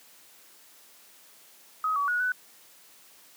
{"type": "tone with pitch steps", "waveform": "sine", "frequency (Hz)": [1265, 1137, 1457, 1495], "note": ["D#6", "C#6", "F#6", "F#6"], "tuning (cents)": [28, 44, -27, 17], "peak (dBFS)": -24, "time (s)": [1.84, 2.32], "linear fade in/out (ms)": 2, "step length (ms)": 120, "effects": ["white hiss -55 dBFS RMS until 3.36 s", "high-pass 200 Hz 12 dB/octave"]}